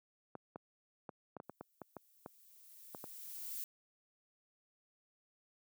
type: clicks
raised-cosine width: 1 ms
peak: -31 dBFS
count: 12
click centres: 0.353 / 0.559 / 1.092 / 1.367 / 1.401 / 1.496 / 1.61 / 1.817 / 1.967 / 2.261 / 2.948 / 3.041 s
type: noise with exponential growth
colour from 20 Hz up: violet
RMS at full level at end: -42 dBFS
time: 1.43-3.64 s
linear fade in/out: 2 ms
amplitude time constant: 480 ms
effects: high-pass 150 Hz 12 dB/octave